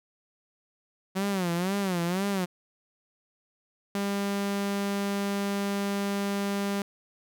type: tone with vibrato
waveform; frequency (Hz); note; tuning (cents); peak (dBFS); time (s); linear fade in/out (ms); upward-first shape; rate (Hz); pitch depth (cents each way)
sawtooth; 185; F#3; 0; -22; 1.15-2.46; 20; sine; 2; 150
type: tone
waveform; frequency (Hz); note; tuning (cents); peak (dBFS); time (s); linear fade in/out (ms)
sawtooth; 200; G3; +35; -23; 3.95-6.82; 2
effects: none